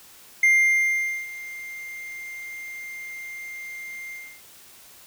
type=tone with ADSR envelope; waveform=triangle; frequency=2100 Hz; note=C7; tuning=6 cents sharp; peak=-12 dBFS; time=0.43-4.42 s; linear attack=4 ms; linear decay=830 ms; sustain=-20 dB; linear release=300 ms; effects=white hiss -49 dBFS RMS until 5.06 s